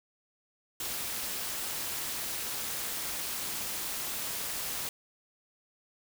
white noise with amplitude modulation, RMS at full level -33 dBFS, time 0.8-4.89 s, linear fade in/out 2 ms, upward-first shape sine, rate 264 Hz, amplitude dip 55%, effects none

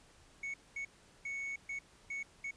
triangle tone bursts at uneven times, 2217 Hz, C#7, in tune, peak -36 dBFS, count 6, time 0.43-0.54 / 0.76-0.85 / 1.25-1.56 / 1.69-1.79 / 2.1-2.23 / 2.44-2.51 s, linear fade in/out 5 ms, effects pink hiss -63 dBFS RMS until 2.56 s + resampled to 22050 Hz

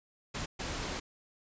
pink noise bursts at uneven times, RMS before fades -37 dBFS, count 2, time 0.34-0.46 / 0.59-1 s, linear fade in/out 10 ms, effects resampled to 16000 Hz

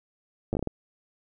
slowing click train, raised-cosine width 2 ms, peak -15 dBFS, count 7, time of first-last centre 0.53-0.673 s, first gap 9 ms, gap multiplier 1.39, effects none

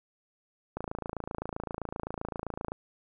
click train, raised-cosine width 1 ms, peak -20 dBFS, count 55, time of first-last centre 0.77-2.719 s, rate 27.7 Hz, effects none

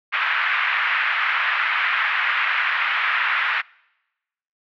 pink band-pass noise, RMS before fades -21 dBFS, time 0.12-3.62 s, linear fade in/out 20 ms, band 1300 to 2500 Hz, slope 24 dB/octave, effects noise-tail reverb RT60 1.0 s tail -26 dB re dry + low-pass 4000 Hz 12 dB/octave

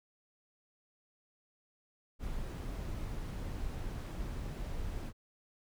brown noise, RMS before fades -39 dBFS, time 2.19-5.13 s, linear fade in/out 50 ms, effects none

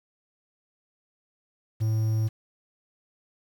triangle tone with quantisation, 110 Hz, A2, in tune, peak -20 dBFS, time 1.8-2.29 s, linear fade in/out 20 ms, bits 8, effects none

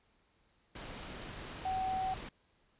sine tone in noise, 756 Hz, F#5, 37 cents sharp, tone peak -32 dBFS, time 1.65-2.14 s, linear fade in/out 5 ms, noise pink, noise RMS -45 dBFS, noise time 0.75-2.29 s, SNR +10 dB, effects pink hiss -72 dBFS RMS until 2.79 s + resampled to 8000 Hz

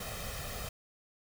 pink noise with comb filter, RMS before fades -40 dBFS, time 0-0.69 s, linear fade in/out 5 ms, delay 1.6 ms, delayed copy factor +0.75, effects none

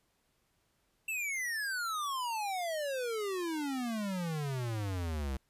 square exponential sweep, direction down, 2700 to 64.2 Hz, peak -34 dBFS, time 1.08-5.37 s, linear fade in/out 5 ms, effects pink hiss -75 dBFS RMS until 5.49 s + resampled to 32000 Hz

